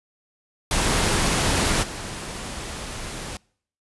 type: noise with level steps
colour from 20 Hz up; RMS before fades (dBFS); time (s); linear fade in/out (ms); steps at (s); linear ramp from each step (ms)
pink; -21 / -33; 0.71-3.37; 2; 1.82; 20
effects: noise-tail reverb RT60 0.6 s tail -26 dB re dry + resampled to 24000 Hz